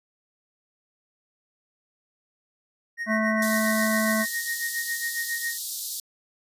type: tone with tremolo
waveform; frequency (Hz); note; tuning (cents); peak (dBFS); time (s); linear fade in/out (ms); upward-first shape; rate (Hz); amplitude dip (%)
triangle; 1864.7; A#6; 0; -24; 2.97-5.58; 50; sine; 7.3; 75
type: harmonic tone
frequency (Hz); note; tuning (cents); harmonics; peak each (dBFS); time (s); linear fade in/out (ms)
218.2; A3; -14; 1 / 3 / 5 / 7 / 9; -24 / -28 / -31 / -33 / -30; 3.06-4.26; 50
type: high-pass noise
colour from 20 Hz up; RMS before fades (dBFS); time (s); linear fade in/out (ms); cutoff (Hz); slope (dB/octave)
white; -31; 3.42-6; 2; 3700; 48
effects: resampled to 32000 Hz